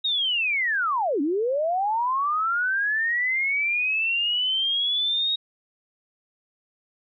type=linear two-way sweep; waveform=sine; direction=down then up; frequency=3785 to 268.8 to 3785 Hz; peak=-21 dBFS; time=0.04-5.36 s; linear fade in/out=10 ms; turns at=1.21 s; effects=none